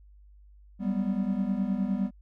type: tone cluster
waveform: triangle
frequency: 188.7 / 198.4 / 246.5 Hz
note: F#3 / G3 / B3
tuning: +34 / +21 / -3 cents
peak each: -30 / -26 / -30 dBFS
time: 0.79-2.11 s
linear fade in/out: 50 ms
effects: added 50 Hz sine -51 dBFS peak until 2.21 s